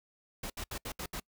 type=noise bursts at uneven times; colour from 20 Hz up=pink; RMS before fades=-39 dBFS; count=6; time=0.43-0.5 / 0.57-0.64 / 0.71-0.78 / 0.85-0.92 / 0.99-1.06 / 1.13-1.2 s; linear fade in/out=5 ms; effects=noise-tail reverb RT60 0.1 s tail -26 dB re dry